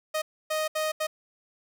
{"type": "tone bursts at uneven times", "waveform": "sawtooth", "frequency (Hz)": 622.3, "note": "D#5", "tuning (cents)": 0, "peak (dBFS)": -22, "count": 4, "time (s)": [[0.14, 0.22], [0.5, 0.68], [0.75, 0.92], [1, 1.07]], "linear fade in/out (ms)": 10, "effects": []}